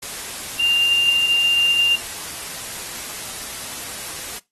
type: tone in noise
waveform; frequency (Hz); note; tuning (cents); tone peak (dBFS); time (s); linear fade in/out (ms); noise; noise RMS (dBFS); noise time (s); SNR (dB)
sine; 2794; F7; 0; -14; 0.59-1.96; 10; white; -31; 0.02-4.39; +14
effects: noise-tail reverb RT60 0.2 s tail -19 dB re dry + AAC 32 kbps